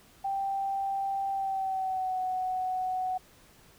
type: tone with pitch glide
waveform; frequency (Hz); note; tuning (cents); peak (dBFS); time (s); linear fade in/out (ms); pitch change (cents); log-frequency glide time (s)
sine; 784 to 742.6; G5 to F#5; 0 to +6; -28; 0.24-3.18; 10; -94; 1.31-2.19
effects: pink hiss -58 dBFS RMS until 3.78 s